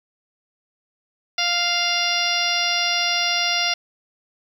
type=harmonic tone; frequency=698.5 Hz; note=F5; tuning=in tune; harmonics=1 / 2 / 3 / 4 / 5 / 6 / 7 / 8; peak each=-28 / -29 / -26 / -25 / -27 / -30 / -26 / -27 dBFS; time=1.38-3.74 s; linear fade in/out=5 ms; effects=8-bit